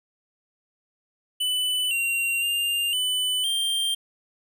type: tone with pitch steps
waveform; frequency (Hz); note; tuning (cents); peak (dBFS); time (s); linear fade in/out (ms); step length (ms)
square; 2993 / 2756 / 2800 / 3000 / 3173; F#7 / F7 / F7 / F#7 / G7; +19 / -24 / +4 / +23 / +20; -23; 1.4-3.95; 10; 510
effects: none